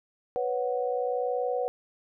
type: chord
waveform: sine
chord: B suspended second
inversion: none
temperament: equal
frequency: 493.9 / 554.4 / 740 Hz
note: B4 / C#5 / F#5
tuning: 0 / 0 / 0 cents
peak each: -28 / -33 / -32 dBFS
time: 0.36-1.68 s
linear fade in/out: 0 ms
effects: none